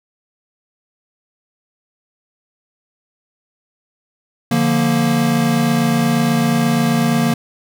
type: chord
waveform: square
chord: Bb major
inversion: first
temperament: equal with one note detuned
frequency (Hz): 146.83 / 175.12 / 233.1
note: D3 / F3 / Bb3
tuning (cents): 0 / +5 / 0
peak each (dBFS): -20 / -21 / -16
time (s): 4.51-7.34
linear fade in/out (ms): 5
effects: none